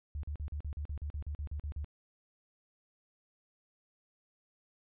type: tone bursts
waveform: sine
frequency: 73.6 Hz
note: D2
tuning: 4 cents sharp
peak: -35 dBFS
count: 14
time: 0.15-1.845 s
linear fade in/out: 0 ms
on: 83 ms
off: 41 ms
effects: resampled to 8000 Hz